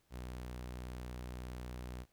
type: tone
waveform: sawtooth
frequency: 61.74 Hz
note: B1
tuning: in tune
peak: -39 dBFS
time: 0.1-2.06 s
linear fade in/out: 50 ms
effects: pink hiss -75 dBFS RMS until 2.12 s